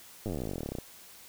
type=slowing click train; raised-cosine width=2 ms; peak=-22 dBFS; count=29; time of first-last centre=0.26-0.786 s; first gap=9 ms; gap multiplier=1.05; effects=white hiss -52 dBFS RMS until 1.28 s